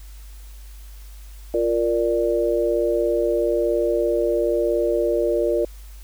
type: chord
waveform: sine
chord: Bb major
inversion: second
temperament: equal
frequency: 349.2 / 466.2 / 587.3 Hz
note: F4 / Bb4 / D5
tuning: 0 / 0 / 0 cents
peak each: -22 dBFS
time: 1.54-5.65 s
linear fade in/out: 2 ms
effects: added 50 Hz sine -37 dBFS peak until 6.03 s + white hiss -51 dBFS RMS until 6.03 s